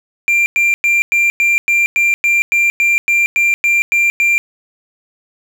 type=tone bursts; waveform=triangle; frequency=2376 Hz; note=D7; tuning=20 cents sharp; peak=-8 dBFS; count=15; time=0.28-4.38 s; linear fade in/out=0 ms; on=180 ms; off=100 ms; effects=none